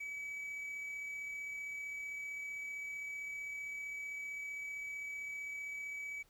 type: tone with amplitude modulation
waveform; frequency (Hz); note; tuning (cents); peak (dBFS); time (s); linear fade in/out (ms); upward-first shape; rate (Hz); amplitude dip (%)
triangle; 2284; D7; -49; -38; 0-6.23; 10; sine; 35.5; 25
effects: pink hiss -70 dBFS RMS until 6.29 s